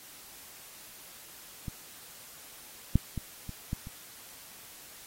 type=clicks; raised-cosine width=5 ms; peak=-24 / -9 / -21 / -26 / -19 / -29 dBFS; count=6; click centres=1.682 / 2.956 / 3.177 / 3.493 / 3.731 / 3.871 s; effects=white hiss -50 dBFS RMS until 5.06 s + AAC 48 kbps